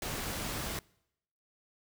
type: noise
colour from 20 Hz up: pink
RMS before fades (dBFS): -37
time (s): 0.02-0.79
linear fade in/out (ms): 2
effects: noise-tail reverb RT60 0.8 s tail -25 dB re dry